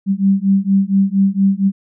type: beating tone pair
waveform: sine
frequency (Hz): 193.3 / 197.6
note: G3 / G3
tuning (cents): -24 / +14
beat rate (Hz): 4.3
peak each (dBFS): -14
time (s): 0.06-1.72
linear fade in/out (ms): 50
effects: none